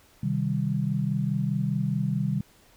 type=chord; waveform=sine; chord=C minor; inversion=none; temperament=equal; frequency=130.81 / 155.56 / 196 Hz; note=C3 / Eb3 / G3; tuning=0 / 0 / 0 cents; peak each=-28 dBFS; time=0.23-2.41 s; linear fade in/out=5 ms; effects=pink hiss -58 dBFS RMS until 2.76 s